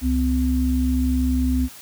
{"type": "tone pair together", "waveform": "sine", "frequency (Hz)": [67.46, 254.7], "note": ["C#2", "C4"], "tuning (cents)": [-46, -46], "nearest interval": "octave + major seventh", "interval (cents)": 2300, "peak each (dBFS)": -20, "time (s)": [0.01, 1.69], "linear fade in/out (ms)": 50, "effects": ["white hiss -42 dBFS RMS until 1.81 s"]}